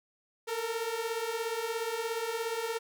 sawtooth beating tone pair, 445.9 / 462.9 Hz, A4 / A#4, +23 / -12 cents, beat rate 17 Hz, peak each -32 / -30 dBFS, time 0.47-2.79 s, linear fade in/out 20 ms, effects 11-bit

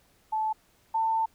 sine tone pair in turn, 871 / 893.9 Hz, A5 / A5, -18 / +27 cents, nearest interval unison, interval 45 cents, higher second, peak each -25 / -23 dBFS, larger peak second, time 0.32-0.53 / 0.94-1.26 s, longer second, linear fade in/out 10 ms, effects pink hiss -64 dBFS RMS until 1.34 s

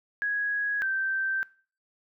sine tone pair in turn, 1661.2 / 1559.7 Hz, G#6 / G6, 0 / -9 cents, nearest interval minor second, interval 109 cents, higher first, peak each -25 / -25 dBFS, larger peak neither, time 0.22-0.82 / 0.82-1.43 s, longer second, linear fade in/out 0 ms, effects noise-tail reverb RT60 0.4 s tail -21 dB re dry

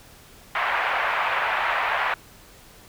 pink band-pass noise, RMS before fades -24 dBFS, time 0.55-2.14 s, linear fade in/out 2 ms, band 740 to 2400 Hz, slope 24 dB/octave, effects pink hiss -49 dBFS RMS until 2.88 s

